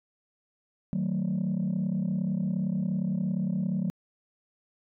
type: chord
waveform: sine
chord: D# diminished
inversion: none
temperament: just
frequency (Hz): 155.56 / 186.68 / 224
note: D#3 / F#3 / A3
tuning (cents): 0 / +16 / +31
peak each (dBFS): -31 / -26 / -31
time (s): 0.93-3.9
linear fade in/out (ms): 0
effects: tanh soft clip ceiling -22 dBFS